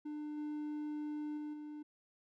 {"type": "tone with level steps", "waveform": "triangle", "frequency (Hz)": 299.5, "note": "D4", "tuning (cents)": 34, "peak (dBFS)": [-38, -36, -38, -42], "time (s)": [0.05, 1.83], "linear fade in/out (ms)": 10, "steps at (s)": [0.37, 1.37, 1.53], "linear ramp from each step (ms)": 10, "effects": []}